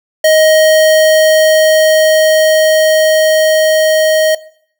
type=tone with level ramp; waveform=square; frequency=627 Hz; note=D#5; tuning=13 cents sharp; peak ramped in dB=-6 to -9 dBFS; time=0.24-4.35 s; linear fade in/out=5 ms; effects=noise-tail reverb RT60 0.6 s tail -19 dB re dry